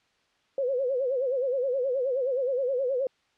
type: tone with vibrato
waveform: sine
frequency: 520 Hz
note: C5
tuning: 11 cents flat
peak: -24 dBFS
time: 0.58-3.07 s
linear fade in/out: 2 ms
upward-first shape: sine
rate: 9.5 Hz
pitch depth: 120 cents each way
effects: white hiss -68 dBFS RMS until 3.37 s + low-pass 4000 Hz 12 dB/octave